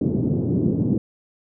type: band-pass noise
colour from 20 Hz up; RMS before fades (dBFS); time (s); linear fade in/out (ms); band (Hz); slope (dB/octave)
pink; -21; 0.01-0.98; 2; 110 to 360; 24
effects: none